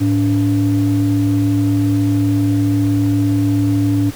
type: tone pair together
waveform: sine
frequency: 107.73 / 287.6 Hz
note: A2 / D4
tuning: -36 / -36 cents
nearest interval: octave + perfect fourth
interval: 1700 cents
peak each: -14 / -13 dBFS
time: 0-4.11 s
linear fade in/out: 20 ms
effects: tanh soft clip ceiling -7 dBFS + pink hiss -35 dBFS RMS until 4.15 s